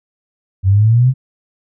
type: exponential sweep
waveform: sine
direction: up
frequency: 92.7 to 134.1 Hz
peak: -7 dBFS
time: 0.63-1.14 s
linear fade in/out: 50 ms
effects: none